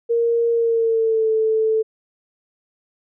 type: tone with pitch glide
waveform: sine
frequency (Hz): 466.2 to 440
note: A#4 to A4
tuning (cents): 0 to 0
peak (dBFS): -15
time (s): 0.09-1.83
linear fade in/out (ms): 20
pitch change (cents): -100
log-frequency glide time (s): 0.51-1.3
effects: none